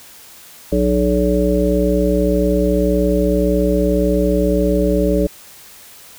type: harmonic tone with a mistuned harmonic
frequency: 60.9 Hz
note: B1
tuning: 24 cents flat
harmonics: 1 / 3 / 5 / 7 / 9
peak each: -19 / -19 / -19 / -19 / -19 dBFS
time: 0.72-5.27 s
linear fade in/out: 5 ms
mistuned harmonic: 9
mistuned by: +58 cents
effects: white hiss -41 dBFS RMS until 6.18 s